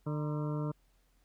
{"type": "harmonic tone with a mistuned harmonic", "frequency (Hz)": 149.8, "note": "D3", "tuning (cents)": 35, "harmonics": [1, 2, 3, 4, 6, 7, 8, 9], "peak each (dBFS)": [-33, -39, -43, -45, -49, -50, -51, -52], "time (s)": [0.06, 0.72], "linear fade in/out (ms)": 10, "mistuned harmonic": 6, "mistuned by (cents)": 92, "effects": ["added 44 Hz sine -67 dBFS peak until 1.24 s", "pink hiss -74 dBFS RMS until 1.24 s"]}